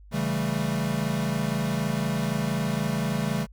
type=chord; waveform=square; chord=A dominant seventh; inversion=first; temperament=equal; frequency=138.59 / 164.81 / 196 / 220 Hz; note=C#3 / E3 / G3 / A3; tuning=0 / 0 / 0 / 0 cents; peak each=-31 dBFS; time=0.11-3.47 s; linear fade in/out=50 ms; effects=added 50 Hz sine -46 dBFS peak until 3.52 s